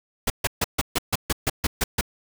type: noise bursts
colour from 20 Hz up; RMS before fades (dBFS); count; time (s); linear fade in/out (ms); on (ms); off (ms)
pink; -22; 11; 0.27-2.011; 5; 31; 140
effects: none

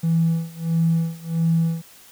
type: tone with tremolo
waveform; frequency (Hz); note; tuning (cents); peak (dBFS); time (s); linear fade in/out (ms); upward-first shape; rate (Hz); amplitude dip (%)
triangle; 164.81; E3; 0; -11; 0.03-1.82; 10; sine; 1.5; 95
effects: tanh soft clip ceiling -13 dBFS + white hiss -48 dBFS RMS until 2.11 s

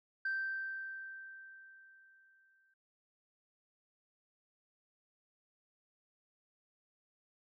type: tone with exponential decay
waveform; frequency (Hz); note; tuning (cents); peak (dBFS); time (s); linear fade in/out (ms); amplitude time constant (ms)
sine; 1562; G6; -7; -31; 0.25-2.74; 5; 540
effects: tanh soft clip ceiling -30 dBFS

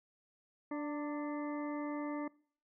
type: harmonic tone with a mistuned harmonic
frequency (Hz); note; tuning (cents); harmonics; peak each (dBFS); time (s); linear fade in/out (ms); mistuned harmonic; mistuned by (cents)
293.7; D4; 0; 1 / 2 / 3 / 4 / 6 / 7; -37 / -44 / -47 / -48 / -55 / -53; 0.71-2.28; 5; 3; +39
effects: noise-tail reverb RT60 0.5 s tail -23 dB re dry

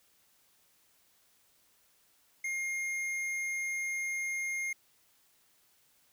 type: tone with tanh clipping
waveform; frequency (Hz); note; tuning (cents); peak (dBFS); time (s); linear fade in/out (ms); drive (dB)
triangle; 2130; C7; +30; -34; 2.44-4.73; 5; 16
effects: white hiss -68 dBFS RMS until 6.12 s

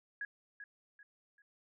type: tone with echo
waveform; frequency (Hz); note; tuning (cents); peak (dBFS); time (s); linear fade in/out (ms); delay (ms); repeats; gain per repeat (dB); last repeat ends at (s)
sine; 1664; G#6; +3; -37; 0.21-0.25; 2; 390; 3; -9; 1.42
effects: none

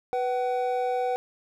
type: tone pair together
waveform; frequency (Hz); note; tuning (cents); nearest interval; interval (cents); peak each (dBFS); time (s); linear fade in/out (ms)
triangle; 493.9 / 757; B4 / F#5; 0 / +39; perfect fifth; 739; -25; 0.13-1.16; 0
effects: none

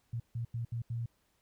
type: tone bursts at uneven times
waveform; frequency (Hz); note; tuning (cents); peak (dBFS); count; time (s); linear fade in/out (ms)
sine; 116.8; A#2; +4; -33; 5; 0.13-0.2 / 0.35-0.45 / 0.54-0.65 / 0.72-0.82 / 0.9-1.06; 5
effects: pink hiss -74 dBFS RMS until 1.41 s

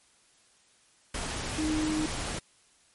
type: tone in noise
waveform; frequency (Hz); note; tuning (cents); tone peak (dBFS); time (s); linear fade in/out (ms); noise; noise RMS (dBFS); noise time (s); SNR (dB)
sine; 309.5; D#4; -9; -27; 1.58-2.06; 5; pink; -34; 1.14-2.39; +4
effects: white hiss -63 dBFS RMS until 2.94 s + MP3 48 kbps

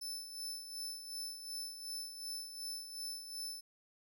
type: tone with tremolo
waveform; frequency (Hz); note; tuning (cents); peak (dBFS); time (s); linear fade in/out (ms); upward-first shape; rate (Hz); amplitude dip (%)
sawtooth; 5274; E8; 0; -37; 0.01-3.61; 10; sine; 2.7; 60
effects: none

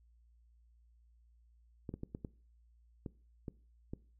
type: clicks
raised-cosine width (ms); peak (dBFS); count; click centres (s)
3; -28; 8; 1.892 / 1.94 / 2.034 / 2.149 / 2.248 / 3.062 / 3.482 / 3.935
effects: noise-tail reverb RT60 0.4 s tail -21 dB re dry + added 58 Hz sine -63 dBFS peak until 4.19 s

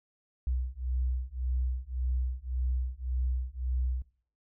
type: beating tone pair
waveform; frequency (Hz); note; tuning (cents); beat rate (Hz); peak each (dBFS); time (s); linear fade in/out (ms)
sine; 62.2 / 64; B1 / C2; +13 / -38; 1.8; -31; 0.47-4.02; 0
effects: noise-tail reverb RT60 0.5 s tail -20 dB re dry + tanh soft clip ceiling -22 dBFS

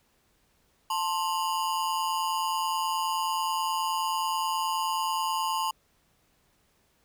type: ring-modulated tone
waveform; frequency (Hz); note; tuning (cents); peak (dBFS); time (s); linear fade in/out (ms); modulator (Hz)
square; 970; B5; -31; -24; 0.9-5.71; 5; 84.7
effects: pink hiss -68 dBFS RMS until 7.04 s

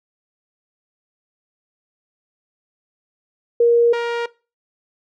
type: tone pair in turn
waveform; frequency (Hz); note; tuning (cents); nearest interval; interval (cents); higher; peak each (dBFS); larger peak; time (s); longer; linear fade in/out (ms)
sine / sawtooth; 471.2 / 471.2; A#4 / A#4; +19 / +19; unison; 0; neither; -10 / -16; first; 3.6-3.93 / 3.93-4.26; neither; 5
effects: noise-tail reverb RT60 0.3 s tail -20 dB re dry + low-pass 3000 Hz 12 dB/octave

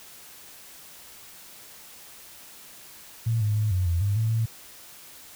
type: tone with pitch steps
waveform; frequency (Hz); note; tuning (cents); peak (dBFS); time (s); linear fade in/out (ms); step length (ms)
sine; 114.2 / 105.5 / 107.2 / 91.8 / 85.3 / 100.8 / 111.4 / 112.5; A#2 / G#2 / A2 / F#2 / F2 / G2 / A2 / A2; -35 / +28 / -45 / -13 / -40 / +49 / +22 / +39; -21; 3.26-4.46; 10; 150
effects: white hiss -47 dBFS RMS until 5.35 s

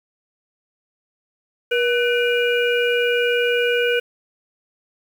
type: harmonic tone with a mistuned harmonic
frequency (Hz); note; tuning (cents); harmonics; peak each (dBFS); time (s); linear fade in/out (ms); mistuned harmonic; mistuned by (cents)
480; B4; -49; 1 / 3 / 5 / 6; -18 / -23 / -25 / -26; 1.71-4; 10; 3; +71
effects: 7-bit

